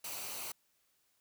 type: noise with comb filter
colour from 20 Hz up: white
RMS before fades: -42 dBFS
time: 0.04-0.52 s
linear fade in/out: 5 ms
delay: 0.58 ms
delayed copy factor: -0.5
effects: white hiss -75 dBFS RMS until 1.2 s

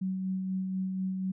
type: tone with tremolo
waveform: sine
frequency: 188.3 Hz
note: F#3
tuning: 31 cents sharp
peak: -28 dBFS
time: 0.01-1.32 s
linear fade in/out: 10 ms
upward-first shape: sine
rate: 4.1 Hz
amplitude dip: 30%
effects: none

